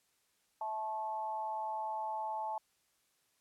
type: harmonic tone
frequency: 217.6 Hz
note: A3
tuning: 19 cents flat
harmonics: 3 / 4 / 5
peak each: -44 / -36 / -48 dBFS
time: 0.61-2.58 s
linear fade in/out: 2 ms
effects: white hiss -75 dBFS RMS until 3.4 s + low-pass 12000 Hz 12 dB/octave